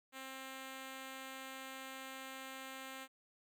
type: tone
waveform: 5% pulse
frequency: 265 Hz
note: C4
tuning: 22 cents sharp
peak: -35 dBFS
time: 0.12-3.08 s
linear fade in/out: 50 ms
effects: none